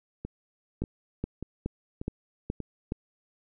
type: two click trains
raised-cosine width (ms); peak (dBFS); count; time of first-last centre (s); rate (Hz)
3; -17 / -22; 6 / 5; 0.82-2.921 / 0.25-2.603; 2.38 / 1.7
effects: none